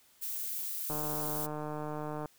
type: noise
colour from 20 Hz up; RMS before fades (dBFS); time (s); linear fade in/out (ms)
violet; -37; 0.21-1.47; 20
type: click train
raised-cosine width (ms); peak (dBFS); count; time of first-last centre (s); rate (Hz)
1; -25; 206; 0.9-2.258; 151
effects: white hiss -64 dBFS RMS until 2.38 s